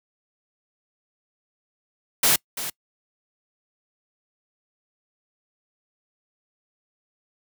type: noise with echo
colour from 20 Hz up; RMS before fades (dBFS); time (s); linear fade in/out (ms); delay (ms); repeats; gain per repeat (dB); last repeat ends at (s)
white; -18; 2.23-2.36; 5; 340; 1; -12; 2.7
effects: noise-tail reverb RT60 0.1 s tail -26 dB re dry + high-pass 60 Hz 12 dB/octave